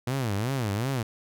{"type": "tone with vibrato", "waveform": "sawtooth", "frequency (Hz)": 116.54, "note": "A#2", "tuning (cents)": 0, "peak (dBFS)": -22, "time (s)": [0.07, 1.03], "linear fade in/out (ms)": 5, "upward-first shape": "sine", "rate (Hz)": 2.7, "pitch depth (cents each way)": 290, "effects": []}